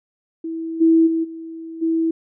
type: tone with level steps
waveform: sine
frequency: 326.5 Hz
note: E4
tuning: 17 cents flat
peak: -24 / -10 / -17 / -30 / -16 dBFS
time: 0.44-2.11 s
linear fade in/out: 5 ms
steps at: 0.8 / 1.06 / 1.23 / 1.81 s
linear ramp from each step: 20 ms
effects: none